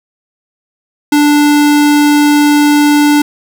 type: tone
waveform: square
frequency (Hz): 293.7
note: D4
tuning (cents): 0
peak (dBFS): -6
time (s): 1.12-3.22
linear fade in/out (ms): 5
effects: none